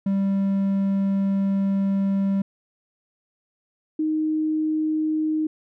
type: tone pair in turn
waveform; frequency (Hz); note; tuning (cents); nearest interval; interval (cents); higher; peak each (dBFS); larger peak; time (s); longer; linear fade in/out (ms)
triangle / sine; 196 / 311.1; G3 / D#4; 0 / 0; minor sixth; 800; second; -17 / -20; first; 0.06-2.42 / 3.99-5.47; first; 5
effects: none